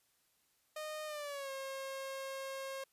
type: tone with pitch glide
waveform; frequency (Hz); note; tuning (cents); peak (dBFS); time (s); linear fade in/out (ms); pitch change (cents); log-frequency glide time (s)
sawtooth; 615 to 538.5; D#5 to C5; -20 to +50; -37; 0.76-2.84; 5; -230; 1.06-1.51
effects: white hiss -75 dBFS RMS until 2.92 s + resampled to 32000 Hz